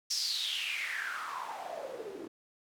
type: noise with band-pass filter sweep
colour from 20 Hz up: white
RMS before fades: -37 dBFS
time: 0.1-2.28 s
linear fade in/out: 10 ms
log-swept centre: 5600 to 320 Hz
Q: 7.1
effects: none